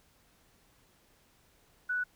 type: tone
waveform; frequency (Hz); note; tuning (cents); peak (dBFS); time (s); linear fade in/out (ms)
sine; 1480; F#6; 0; -29; 1.89-2.04; 10
effects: pink hiss -66 dBFS RMS until 2.15 s